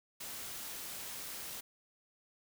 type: noise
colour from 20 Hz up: white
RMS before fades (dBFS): -44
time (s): 0.2-1.61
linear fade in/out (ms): 10
effects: none